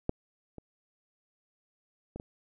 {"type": "clicks", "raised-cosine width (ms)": 2, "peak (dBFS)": [-14, -30, -27, -28], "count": 4, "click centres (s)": [0.094, 0.583, 2.16, 2.199], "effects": []}